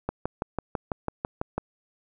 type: click train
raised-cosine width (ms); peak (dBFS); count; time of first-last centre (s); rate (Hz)
1; -13; 10; 0.09-1.58; 6.04
effects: none